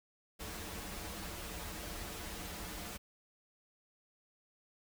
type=noise with comb filter; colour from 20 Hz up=pink; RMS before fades=-44 dBFS; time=0.39-2.98 s; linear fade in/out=20 ms; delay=7.7 ms; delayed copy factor=-0.8; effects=none